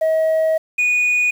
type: tone pair in turn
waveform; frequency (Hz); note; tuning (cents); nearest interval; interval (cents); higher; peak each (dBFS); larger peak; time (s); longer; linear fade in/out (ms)
sine; 638 / 2465; D#5 / D#7; +43 / -17; octave + major seventh; 2340; second; -11; neither; 0.01-0.58 / 0.78-1.31; first; 10
effects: tanh soft clip ceiling -13 dBFS + 7-bit